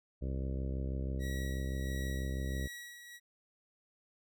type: harmonic tone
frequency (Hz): 66.2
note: C2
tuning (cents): +21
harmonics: 1 / 2 / 3 / 4 / 5 / 6 / 7 / 8 / 9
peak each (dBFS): -35 / -41 / -45 / -47 / -49 / -51 / -52 / -53 / -54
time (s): 0.21-2.68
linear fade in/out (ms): 20
type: tone with tremolo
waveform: sawtooth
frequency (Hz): 1922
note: B6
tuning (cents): -48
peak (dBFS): -40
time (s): 1.19-3.2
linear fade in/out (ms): 50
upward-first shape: sine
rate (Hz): 1.5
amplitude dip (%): 55
effects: none